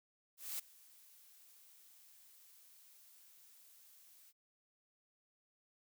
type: noise with ADSR envelope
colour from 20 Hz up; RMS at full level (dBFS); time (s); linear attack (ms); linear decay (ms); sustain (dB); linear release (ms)
blue; -40; 0.37-4.33; 220; 9; -23; 45
effects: none